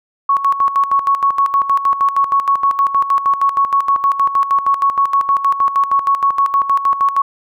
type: tone with tremolo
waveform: sine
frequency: 1108.7 Hz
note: C#6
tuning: in tune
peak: -9 dBFS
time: 0.29-7.22 s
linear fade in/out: 5 ms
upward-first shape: square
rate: 6.4 Hz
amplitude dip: 70%
effects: none